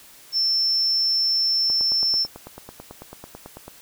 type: tone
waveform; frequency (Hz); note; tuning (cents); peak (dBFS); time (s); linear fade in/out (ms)
sine; 5360; E8; +28; -18; 0.32-2.27; 50
type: click train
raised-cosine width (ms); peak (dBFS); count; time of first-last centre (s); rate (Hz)
1; -23; 19; 1.7-3.68; 9.09
effects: white hiss -48 dBFS RMS until 3.81 s